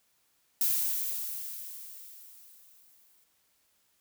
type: noise with exponential decay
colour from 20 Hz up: violet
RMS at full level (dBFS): -26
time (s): 0.61-3.24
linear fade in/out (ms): 1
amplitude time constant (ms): 570
effects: white hiss -71 dBFS RMS until 4 s